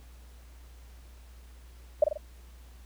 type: tone with echo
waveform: sine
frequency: 605 Hz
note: D#5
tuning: 49 cents flat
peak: -15 dBFS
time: 2.02-2.04 s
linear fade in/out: 5 ms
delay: 45 ms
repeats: 3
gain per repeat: -6 dB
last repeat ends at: 2.175 s
effects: added 60 Hz sine -48 dBFS peak until 2.85 s + pink hiss -60 dBFS RMS until 2.85 s